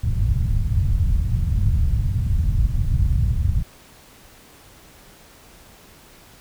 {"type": "low-pass noise", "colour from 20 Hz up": "white", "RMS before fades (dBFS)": -19, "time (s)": [0.03, 3.63], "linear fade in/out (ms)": 10, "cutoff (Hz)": 110, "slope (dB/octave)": 24, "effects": ["pink hiss -48 dBFS RMS until 6.4 s"]}